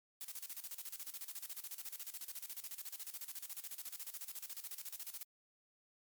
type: noise with tremolo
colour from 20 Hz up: blue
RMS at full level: -45 dBFS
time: 0.21-5.23 s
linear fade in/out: 0 ms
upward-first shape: square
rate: 14 Hz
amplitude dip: 80%
effects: MP3 96 kbps